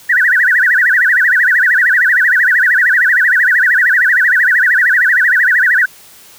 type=tone with vibrato; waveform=sine; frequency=1704 Hz; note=G#6; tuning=44 cents sharp; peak=-7 dBFS; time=0.09-5.86 s; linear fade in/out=10 ms; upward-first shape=sine; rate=13 Hz; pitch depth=250 cents each way; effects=white hiss -40 dBFS RMS until 6.38 s